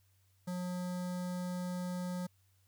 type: tone with notch filter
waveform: square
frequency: 180 Hz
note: F#3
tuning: 47 cents flat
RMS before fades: -38 dBFS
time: 0.47-2.27 s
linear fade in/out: 10 ms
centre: 2600 Hz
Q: 1.1
effects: added 95 Hz sine -68 dBFS peak until 2.67 s + white hiss -75 dBFS RMS until 2.67 s